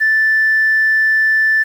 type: tone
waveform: sine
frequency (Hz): 1760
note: A6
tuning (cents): 0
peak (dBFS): -9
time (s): 0-1.64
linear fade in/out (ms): 20
effects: tanh soft clip ceiling -6 dBFS + 7-bit